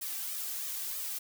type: noise with flanger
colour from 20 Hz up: blue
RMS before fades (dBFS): -37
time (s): 0.01-1.19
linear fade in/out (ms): 10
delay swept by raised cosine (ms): 1.6 to 2.6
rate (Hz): 3.1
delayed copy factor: +0.8
effects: none